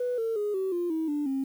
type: tone with pitch steps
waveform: sine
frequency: 493.9 / 452.9 / 415.3 / 380.8 / 349.2 / 320.3 / 293.7 / 269.3 Hz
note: B4 / A#4 / G#4 / F#4 / F4 / E4 / D4 / C#4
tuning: 0 / -50 / 0 / +50 / 0 / -50 / 0 / -50 cents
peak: -25 dBFS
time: 0-1.44 s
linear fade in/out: 5 ms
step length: 180 ms
effects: tanh soft clip ceiling -22 dBFS + 9-bit